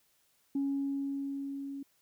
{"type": "tone with level ramp", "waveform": "sine", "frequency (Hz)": 277.2, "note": "C#4", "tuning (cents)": 0, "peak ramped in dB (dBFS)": [-27, -38], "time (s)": [0.55, 1.83], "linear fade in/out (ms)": 5, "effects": ["tanh soft clip ceiling -25 dBFS", "white hiss -71 dBFS RMS until 2.01 s"]}